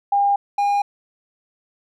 sine / triangle tone pair in turn, 805 / 811.1 Hz, G5 / G#5, +46 / -41 cents, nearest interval unison, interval 13 cents, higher second, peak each -14 dBFS, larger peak neither, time 0.12-0.36 / 0.58-0.82 s, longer neither, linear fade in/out 5 ms, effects none

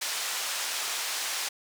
white band-pass noise, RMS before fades -32 dBFS, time 0.01-1.49 s, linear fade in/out 10 ms, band 720 to 7600 Hz, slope 12 dB/octave, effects none

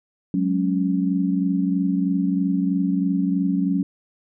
sine chord, F# suspended second, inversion none, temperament just, 185 / 208.1 / 277.5 Hz, F#3 / G#3 / C#4, 0 / +4 / +2 cents, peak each -21 / -27 / -22 dBFS, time 0.34-3.83 s, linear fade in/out 2 ms, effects none

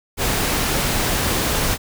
pink noise, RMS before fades -20 dBFS, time 0.17-1.78 s, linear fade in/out 50 ms, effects none

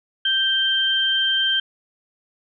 sine tone pair together, 1568 / 3142 Hz, G6 / G7, 0 / +3 cents, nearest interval octave, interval 1203 cents, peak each -23 / -18 dBFS, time 0.25-1.6 s, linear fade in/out 5 ms, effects none

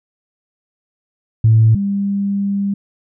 sine tone pair in turn, 111.3 / 199.46 Hz, A2 / G3, +20 / +30 cents, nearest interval minor seventh, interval 1010 cents, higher second, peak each -6 / -15 dBFS, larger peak first, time 1.44-1.75 / 1.75-2.74 s, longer second, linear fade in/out 5 ms, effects tanh soft clip ceiling -2 dBFS

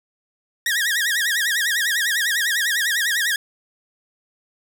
sawtooth tone with vibrato, 1760 Hz, A6, in tune, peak -15 dBFS, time 0.66-3.36 s, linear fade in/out 2 ms, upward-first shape sine, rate 10 Hz, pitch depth 170 cents each way, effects none

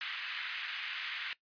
pink band-pass noise, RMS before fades -40 dBFS, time 0.01-1.33 s, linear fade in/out 0 ms, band 1600 to 3400 Hz, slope 24 dB/octave, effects noise-tail reverb RT60 0.1 s tail -19 dB re dry + resampled to 11025 Hz

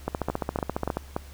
two click trains, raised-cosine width 1 ms, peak -12 / -12 dBFS, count 14 / 4, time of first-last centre 0.08-0.97 / 0.3-1.165 s, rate 14.6 / 3.47 Hz, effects added 70 Hz sine -43 dBFS peak until 1.33 s + pink hiss -51 dBFS RMS until 1.33 s

